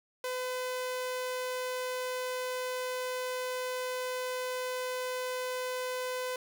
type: tone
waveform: sawtooth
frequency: 506 Hz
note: B4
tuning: 42 cents sharp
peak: -29 dBFS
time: 0.24-6.36 s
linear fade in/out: 2 ms
effects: none